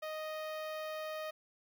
sawtooth tone with notch filter, 622.3 Hz, D#5, in tune, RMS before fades -41 dBFS, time 0.02-1.31 s, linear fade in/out 10 ms, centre 8000 Hz, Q 0.65, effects 12-bit

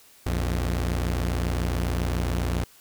sawtooth tone pair together, 60.02 / 87.31 Hz, B1 / F2, -49 / 0 cents, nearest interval tritone, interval 649 cents, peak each -21 / -25 dBFS, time 0.26-2.64 s, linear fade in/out 5 ms, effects white hiss -54 dBFS RMS until 2.8 s

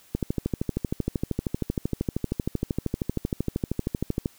click train, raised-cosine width 3 ms, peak -12 dBFS, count 54, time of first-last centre 0.15-4.259 s, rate 12.9 Hz, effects white hiss -56 dBFS RMS until 4.38 s

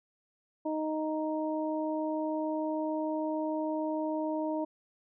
harmonic tone, 311.1 Hz, D#4, in tune, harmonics 1 / 2 / 3, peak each -32 / -34 / -38 dBFS, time 0.65-4.65 s, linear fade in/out 10 ms, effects none

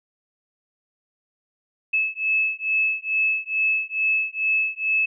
sine beating tone pair, 2600 / 2602.3 Hz, E7 / E7, -24 / -23 cents, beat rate 2.3 Hz, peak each -23 dBFS, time 1.93-5.06 s, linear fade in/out 10 ms, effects none

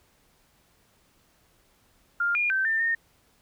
sine tone with pitch steps, 1401 / 2423 / 1550 / 1794 / 1834 Hz, F6 / D#7 / G6 / A6 / A#6, +5 / -47 / -20 / +33 / -29 cents, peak -22 dBFS, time 2.2-2.95 s, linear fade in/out 5 ms, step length 150 ms, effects pink hiss -64 dBFS RMS until 3.41 s

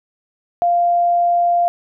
sine tone, 696 Hz, F5, 6 cents flat, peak -12 dBFS, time 0.62-1.68 s, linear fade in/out 0 ms, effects none

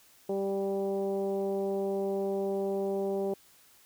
sine tone with frequency modulation, 196 Hz, G3, in tune, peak -27 dBFS, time 0.29-3.34 s, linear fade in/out 5 ms, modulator 196 Hz, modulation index 2.3, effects white hiss -60 dBFS RMS until 3.85 s

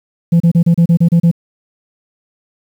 sine tone bursts, 169.1 Hz, E3, 44 cents sharp, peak -3 dBFS, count 9, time 0.32-1.314 s, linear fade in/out 10 ms, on 82 ms, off 32 ms, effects tanh soft clip ceiling -5 dBFS + 7-bit

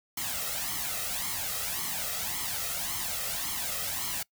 white noise with flanger, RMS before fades -33 dBFS, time 0.17-4.23 s, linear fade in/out 5 ms, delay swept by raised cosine 0.94 to 1.58 ms, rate 1.8 Hz, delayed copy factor +0.7, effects noise-tail reverb RT60 0.1 s tail -23 dB re dry

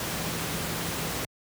sine tone in noise, 164.81 Hz, E3, in tune, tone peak -38 dBFS, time 0.11-1.11 s, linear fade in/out 2 ms, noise pink, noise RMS -31 dBFS, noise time 0-1.25 s, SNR -10 dB, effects high-pass 80 Hz 12 dB/octave

